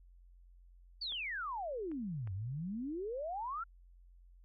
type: exponential two-way sweep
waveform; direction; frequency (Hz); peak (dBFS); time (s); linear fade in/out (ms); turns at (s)
sine; down then up; 4700 to 90.3 to 1412; -37; 1.01-3.64; 10; 2.33
type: clicks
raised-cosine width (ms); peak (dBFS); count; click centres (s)
0.5; -40 / -42 / -39; 3; 1.122 / 1.916 / 2.274
effects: added 44 Hz sine -57 dBFS peak until 4.44 s

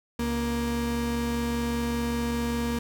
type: tone pair together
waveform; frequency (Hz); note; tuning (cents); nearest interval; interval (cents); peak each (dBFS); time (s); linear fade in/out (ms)
35% pulse; 70.1 / 235.4; C#2 / A#3; +20 / +17; octave + major sixth; 2097; -31 / -25; 0.19-2.79; 5
effects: none

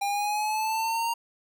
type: linear sweep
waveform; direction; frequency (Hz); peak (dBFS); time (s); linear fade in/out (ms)
square; up; 800 to 932.3; -26; 0.01-1.14; 10
effects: none

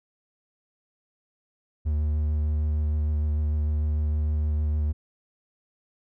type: tone with vibrato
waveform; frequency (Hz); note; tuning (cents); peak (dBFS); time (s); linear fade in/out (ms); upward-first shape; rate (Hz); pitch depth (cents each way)
triangle; 75.6; D#2; -49; -20; 1.85-4.93; 20; sine; 6.6; 15
effects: none

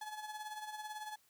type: tone with tremolo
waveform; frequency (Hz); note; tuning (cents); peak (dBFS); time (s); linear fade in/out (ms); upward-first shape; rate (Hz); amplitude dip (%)
35% pulse; 853; G#5; +46; -39; 0.01-1.16; 5; sine; 18; 60
effects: white hiss -71 dBFS RMS until 1.29 s

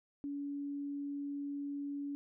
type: tone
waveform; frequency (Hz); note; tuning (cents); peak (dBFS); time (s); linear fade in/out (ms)
sine; 284.2; C#4; +43; -37; 0.24-2.15; 0
effects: none

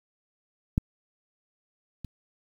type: clicks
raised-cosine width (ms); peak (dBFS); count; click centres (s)
5; -10 / -25; 2; 0.779 / 2.047
effects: 8-bit

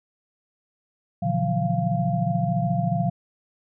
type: tone cluster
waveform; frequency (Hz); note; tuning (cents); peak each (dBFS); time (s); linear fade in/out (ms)
sine; 120.8 / 145.5 / 168.4 / 182.4 / 693; B2 / D3 / E3 / F#3 / F5; -38 / -16 / +37 / -24 / -14; -27; 1.22-3.1; 10
effects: none

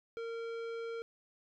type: tone with tanh clipping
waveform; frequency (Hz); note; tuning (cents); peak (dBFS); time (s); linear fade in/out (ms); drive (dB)
sine; 460; A#4; -23; -40; 0.17-1.02; 0; 15
effects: none

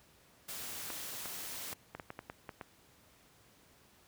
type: noise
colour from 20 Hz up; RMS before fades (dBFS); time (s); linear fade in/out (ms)
white; -43; 0.48-1.74; 10
type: clicks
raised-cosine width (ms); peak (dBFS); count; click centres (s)
0.5; -27; 10; 0.903 / 1.257 / 1.729 / 1.95 / 1.998 / 2.104 / 2.191 / 2.299 / 2.492 / 2.612
effects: pink hiss -64 dBFS RMS until 4.07 s + high-pass 60 Hz 12 dB/octave

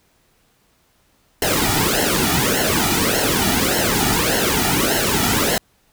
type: noise with flanger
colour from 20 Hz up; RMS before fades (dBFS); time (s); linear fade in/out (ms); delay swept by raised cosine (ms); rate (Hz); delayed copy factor
pink; -18; 1.42-5.58; 2; 0.83 to 1.93; 1.7; -0.8
effects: pink hiss -60 dBFS RMS until 5.92 s

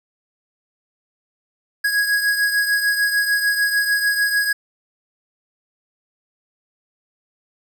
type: beating tone pair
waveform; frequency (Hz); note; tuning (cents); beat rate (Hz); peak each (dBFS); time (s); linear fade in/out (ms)
square; 1657 / 1663.7; G#6 / G#6; -4 / +3; 6.7; -18 / -25; 1.84-4.53; 10
effects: none

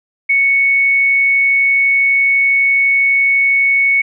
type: tone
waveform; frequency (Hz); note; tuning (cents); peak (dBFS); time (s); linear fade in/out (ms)
sine; 2217; C#7; 0; -9; 0.29-4.02; 10
effects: none

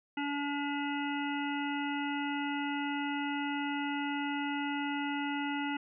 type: harmonic tone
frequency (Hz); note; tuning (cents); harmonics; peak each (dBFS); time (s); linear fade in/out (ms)
286.4; D4; -43; 1 / 3 / 5 / 7 / 9 / 10; -34 / -38 / -41 / -42 / -45 / -45; 0.17-5.77; 5
effects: none

